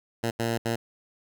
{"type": "tone bursts at uneven times", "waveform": "10% pulse", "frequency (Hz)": 115.7, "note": "A#2", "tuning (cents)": -13, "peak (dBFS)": -17, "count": 3, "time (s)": [[0.23, 0.31], [0.39, 0.58], [0.65, 0.76]], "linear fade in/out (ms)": 10, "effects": []}